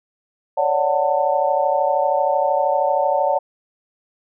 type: chord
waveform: sine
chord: D major seventh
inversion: third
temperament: equal with one note detuned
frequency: 554.4 / 587.3 / 740 / 892.8 Hz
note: C#5 / D5 / F#5 / A5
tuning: 0 / 0 / 0 / +25 cents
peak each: -21 dBFS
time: 0.57-3.39 s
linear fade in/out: 10 ms
effects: none